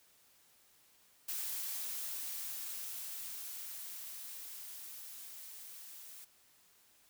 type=noise with level ramp; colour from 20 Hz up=blue; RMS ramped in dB=-39 to -52 dBFS; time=1.28-6.25 s; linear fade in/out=10 ms; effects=white hiss -67 dBFS RMS until 7.09 s